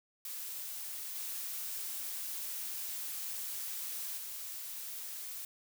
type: noise with level steps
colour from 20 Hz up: blue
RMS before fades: -42 / -40 / -43 dBFS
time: 0.25-5.45 s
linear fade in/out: 2 ms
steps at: 1.15 / 4.17 s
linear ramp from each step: 10 ms
effects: none